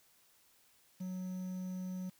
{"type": "tone with quantisation", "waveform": "triangle", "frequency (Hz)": 184.4, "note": "F#3", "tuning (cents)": -6, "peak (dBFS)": -36, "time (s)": [1, 2.1], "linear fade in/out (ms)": 10, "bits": 10, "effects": ["white hiss -68 dBFS RMS until 2.19 s"]}